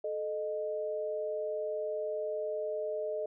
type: tone pair together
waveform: sine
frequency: 434.9 / 615 Hz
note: A4 / D#5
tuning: -20 / -20 cents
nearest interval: tritone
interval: 600 cents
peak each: -36 / -34 dBFS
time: 0.04-3.26 s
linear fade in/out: 5 ms
effects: none